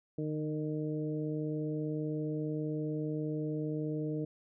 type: harmonic tone with a mistuned harmonic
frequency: 153.4 Hz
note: D#3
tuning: 24 cents flat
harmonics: 1 / 2 / 3 / 4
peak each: -36 / -36 / -39 / -47 dBFS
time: 0.18-4.25 s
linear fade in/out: 5 ms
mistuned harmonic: 1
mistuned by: -19 cents
effects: none